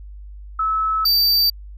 sine / square tone pair in turn, 1300 / 4643 Hz, E6 / D8, -24 / -21 cents, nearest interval octave + minor seventh, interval 2203 cents, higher second, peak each -17 / -14 dBFS, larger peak second, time 0.59-1.05 / 1.05-1.5 s, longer first, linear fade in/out 5 ms, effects added 50 Hz sine -34 dBFS peak until 1.77 s

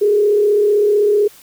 sine tone with frequency modulation, 415.3 Hz, G#4, in tune, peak -10 dBFS, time 0.01-1.28 s, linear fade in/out 10 ms, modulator 35.7 Hz, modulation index 0.5, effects white hiss -44 dBFS RMS until 1.42 s

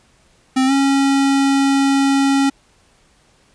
square tone with pitch glide, 261.6 to 274.6 Hz, C4 to C#4, 0 to -16 cents, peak -13 dBFS, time 0.56-2.5 s, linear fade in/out 10 ms, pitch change +84 cents, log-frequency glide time 0.66-0.72 s, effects pink hiss -55 dBFS RMS until 3.54 s + resampled to 22050 Hz

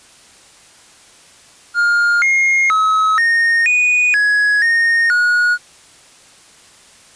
triangle tone with pitch steps, 1413 / 2140 / 1283 / 1846 / 2470 / 1675 / 1846 / 1450 Hz, F6 / C7 / E6 / A#6 / D#7 / G#6 / A#6 / F#6, +20 / +38 / -47 / -17 / -13 / +14 / -17 / -35 cents, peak -9 dBFS, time 1.74-5.58 s, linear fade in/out 50 ms, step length 480 ms, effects white hiss -45 dBFS RMS until 7.15 s + resampled to 22050 Hz

